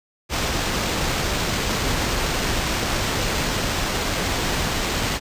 pink noise with sample-and-hold, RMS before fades -23 dBFS, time 0.29-5.2 s, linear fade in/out 50 ms, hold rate 11025 Hz, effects resampled to 32000 Hz

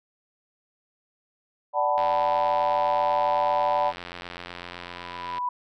sine chord, B minor seventh, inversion first, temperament equal with one note detuned, 587.3 / 749.5 / 880 / 987.8 Hz, D5 / F#5 / A5 / B5, 0 / +22 / 0 / 0 cents, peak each -26 dBFS, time 1.73-3.93 s, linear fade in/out 50 ms
click train, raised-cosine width 0.3 ms, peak -20 dBFS, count 300, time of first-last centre 1.98-5.382 s, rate 87.9 Hz
sine tone with exponential growth, 987.8 Hz, B5, in tune, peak -23 dBFS, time 4.52-5.49 s, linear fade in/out 5 ms, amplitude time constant 210 ms
effects none

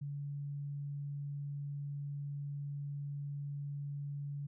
sine tone, 142.9 Hz, D3, 47 cents flat, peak -38 dBFS, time 0.01-4.47 s, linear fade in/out 10 ms, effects none

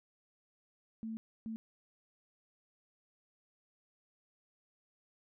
sine tone bursts at uneven times, 222.9 Hz, A3, 23 cents sharp, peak -38 dBFS, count 2, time 1.03-1.17 / 1.46-1.56 s, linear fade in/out 0 ms, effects none

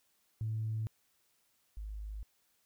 sine tone pair in turn, 110 / 52.23 Hz, A2 / G#1, 0 / +11 cents, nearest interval octave + minor second, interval 1289 cents, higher first, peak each -32 / -39 dBFS, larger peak first, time 0.41-0.87 / 1.77-2.23 s, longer neither, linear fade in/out 0 ms, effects tanh soft clip ceiling -28 dBFS + white hiss -74 dBFS RMS until 2.65 s

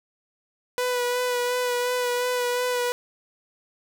sawtooth tone with vibrato, 493.3 Hz, B4, 2 cents flat, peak -19 dBFS, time 0.78-2.92 s, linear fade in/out 0 ms, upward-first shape sine, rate 2.8 Hz, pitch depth 21 cents each way, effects none

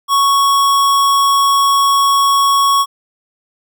square tone, 1110 Hz, C#6, 2 cents sharp, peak -10 dBFS, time 0.08-2.86 s, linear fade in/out 50 ms, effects none

